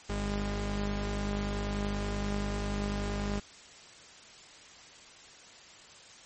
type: tone pair together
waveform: sawtooth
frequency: 50.35 / 203.4 Hz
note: G1 / G#3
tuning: +47 / -36 cents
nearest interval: 2 octaves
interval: 2417 cents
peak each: -29 / -30 dBFS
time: 0.09-3.4 s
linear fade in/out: 10 ms
effects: white hiss -52 dBFS RMS until 6.25 s + MP3 32 kbps